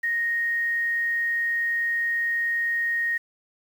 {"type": "tone with quantisation", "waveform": "sine", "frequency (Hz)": 1864.7, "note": "A#6", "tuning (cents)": 0, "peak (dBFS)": -22, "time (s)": [0.03, 3.18], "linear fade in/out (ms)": 10, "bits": 8, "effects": []}